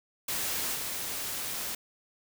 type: noise with level steps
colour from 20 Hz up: white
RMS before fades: -32 / -35 dBFS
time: 0.28-1.75 s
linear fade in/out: 5 ms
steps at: 0.74 s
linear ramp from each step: 20 ms
effects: none